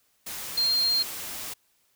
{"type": "tone in noise", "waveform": "sine", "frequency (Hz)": 4202, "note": "C8", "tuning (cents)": 7, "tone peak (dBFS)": -21, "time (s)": [0.57, 1.03], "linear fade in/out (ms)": 10, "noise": "white", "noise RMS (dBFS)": -36, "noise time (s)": [0.26, 1.54], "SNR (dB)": 12, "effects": ["white hiss -68 dBFS RMS until 1.95 s"]}